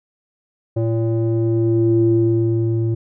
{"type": "tone with low-pass filter sweep", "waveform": "square", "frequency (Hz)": 113.7, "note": "A#2", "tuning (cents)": -43, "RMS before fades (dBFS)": -17, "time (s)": [0.76, 2.95], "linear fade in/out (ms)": 10, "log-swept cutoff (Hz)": [480, 270], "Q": 5.7, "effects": []}